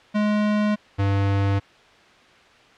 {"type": "tone pair in turn", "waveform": "square", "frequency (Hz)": [209.9, 99.06], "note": ["G#3", "G2"], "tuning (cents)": [19, 19], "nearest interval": "octave + minor second", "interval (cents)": 1300, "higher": "first", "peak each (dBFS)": -19, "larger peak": "neither", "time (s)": [[0.14, 0.76], [0.98, 1.6]], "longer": "neither", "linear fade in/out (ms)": 20, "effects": ["white hiss -51 dBFS RMS until 2.77 s", "low-pass 3000 Hz 12 dB/octave"]}